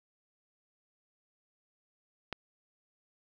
click, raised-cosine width 0.3 ms, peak -19 dBFS, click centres 2.327 s, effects none

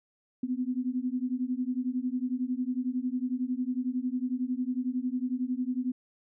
sine beating tone pair, 246.9 / 257.9 Hz, B3 / C4, 0 / -25 cents, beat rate 11 Hz, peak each -31 dBFS, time 0.43-5.92 s, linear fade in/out 5 ms, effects none

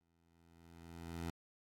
15% pulse tone with exponential growth, 84 Hz, E2, 33 cents sharp, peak -33 dBFS, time 0.01-1.3 s, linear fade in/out 0 ms, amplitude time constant 280 ms, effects AAC 64 kbps

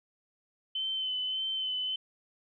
sine tone with vibrato, 3056 Hz, G7, 45 cents flat, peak -30 dBFS, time 0.75-1.96 s, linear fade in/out 5 ms, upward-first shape sine, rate 1.7 Hz, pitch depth 24 cents each way, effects none

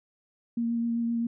sine tone with vibrato, 233.1 Hz, A#3, in tune, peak -25 dBFS, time 0.57-1.27 s, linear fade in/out 5 ms, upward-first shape triangle, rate 7.7 Hz, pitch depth 16 cents each way, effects none

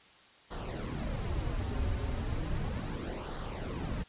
brown noise with flanger, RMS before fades -35 dBFS, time 0.5-4.04 s, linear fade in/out 20 ms, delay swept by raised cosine 0.4 to 6.3 ms, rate 0.35 Hz, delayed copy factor -0.6, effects white hiss -58 dBFS RMS until 4.08 s + resampled to 8000 Hz

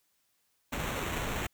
pink noise with sample-and-hold, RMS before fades -34 dBFS, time 0.72-1.47 s, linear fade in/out 10 ms, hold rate 4900 Hz, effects white hiss -74 dBFS RMS until 1.53 s

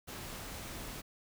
pink noise, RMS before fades -44 dBFS, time 0.07-1.02 s, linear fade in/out 20 ms, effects none

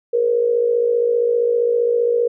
sine tone with amplitude modulation, 474.2 Hz, A#4, 30 cents sharp, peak -11 dBFS, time 0.13-2.28 s, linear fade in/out 10 ms, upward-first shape sine, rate 55.2 Hz, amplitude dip 65%, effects none

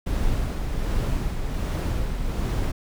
brown noise with tremolo, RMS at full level -23 dBFS, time 0.06-2.72 s, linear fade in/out 10 ms, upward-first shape sine, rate 1.3 Hz, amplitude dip 40%, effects none

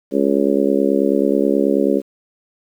harmonic tone, 69.3 Hz, C#2, in tune, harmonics 3 / 4 / 5 / 6 / 7 / 8, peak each -21 / -18 / -20 / -19 / -24 / -22 dBFS, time 0.11-2.02 s, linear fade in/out 50 ms, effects 8-bit

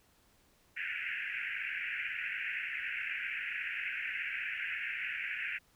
white band-pass noise, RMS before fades -38 dBFS, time 0.76-5.59 s, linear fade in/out 20 ms, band 1500 to 2700 Hz, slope 96 dB/octave, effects pink hiss -68 dBFS RMS until 5.75 s

